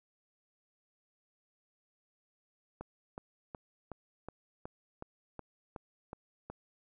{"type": "click train", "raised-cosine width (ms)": 1, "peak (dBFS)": -28, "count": 11, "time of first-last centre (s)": [2.81, 6.5], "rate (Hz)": 2.71, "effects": []}